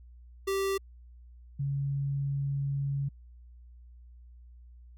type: tone pair in turn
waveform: square / sine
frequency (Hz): 390 / 139.49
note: G4 / C#3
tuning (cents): -9 / +11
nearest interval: octave + tritone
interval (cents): 1780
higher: first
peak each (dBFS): -28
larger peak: neither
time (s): 0.47-0.78 / 1.59-3.09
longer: second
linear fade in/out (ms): 10
effects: added 60 Hz sine -49 dBFS peak until 4.97 s